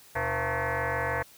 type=tone with frequency modulation; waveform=sine; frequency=523.3 Hz; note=C5; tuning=in tune; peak=-26 dBFS; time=0.15-1.23 s; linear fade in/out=10 ms; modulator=200 Hz; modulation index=7.3; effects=white hiss -54 dBFS RMS until 1.37 s